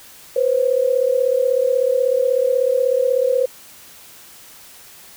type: tone pair together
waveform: sine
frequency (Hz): 493.9 / 530.2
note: B4 / C5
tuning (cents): 0 / +23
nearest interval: minor second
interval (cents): 123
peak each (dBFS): -17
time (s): 0.36-3.46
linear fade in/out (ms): 5
effects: white hiss -43 dBFS RMS until 5.16 s